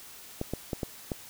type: clicks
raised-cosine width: 2 ms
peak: -17 dBFS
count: 5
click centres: 0.414 / 0.536 / 0.732 / 0.832 / 1.118 s
effects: white hiss -48 dBFS RMS until 1.29 s